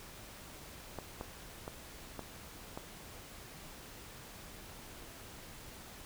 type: clicks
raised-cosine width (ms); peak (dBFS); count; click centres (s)
1; -26; 5; 0.987 / 1.211 / 1.679 / 2.193 / 2.775
effects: pink hiss -51 dBFS RMS until 6.05 s